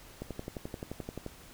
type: click train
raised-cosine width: 2 ms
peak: -24 dBFS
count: 13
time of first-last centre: 0.22-1.263 s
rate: 11.5 Hz
effects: pink hiss -53 dBFS RMS until 1.53 s